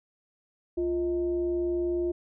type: tone with frequency modulation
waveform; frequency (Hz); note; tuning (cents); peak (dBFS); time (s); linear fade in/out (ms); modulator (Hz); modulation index
sine; 349.2; F4; 0; -25; 0.77-2.12; 10; 283; 0.39
effects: none